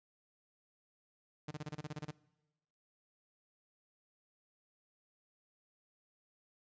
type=tone bursts; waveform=sawtooth; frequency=150.9 Hz; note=D3; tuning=47 cents sharp; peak=-36 dBFS; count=11; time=1.48-2.111 s; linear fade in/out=5 ms; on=31 ms; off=29 ms; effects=noise-tail reverb RT60 1.0 s tail -22 dB re dry + resampled to 16000 Hz